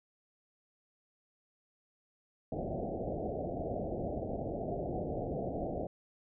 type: low-pass noise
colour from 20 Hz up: white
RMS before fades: -37 dBFS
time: 2.52-5.87 s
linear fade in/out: 2 ms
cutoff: 740 Hz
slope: 96 dB/octave
effects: none